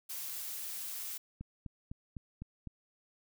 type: noise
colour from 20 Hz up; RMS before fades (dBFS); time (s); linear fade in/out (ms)
blue; -41; 0.09-1.18; 10
type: click train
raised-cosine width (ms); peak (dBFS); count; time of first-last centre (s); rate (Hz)
5; -30; 6; 1.41-2.673; 3.96
effects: none